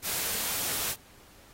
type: noise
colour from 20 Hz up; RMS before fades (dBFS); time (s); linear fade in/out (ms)
white; -31; 0.02-0.96; 50
effects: pink hiss -56 dBFS RMS until 1.53 s + AAC 48 kbps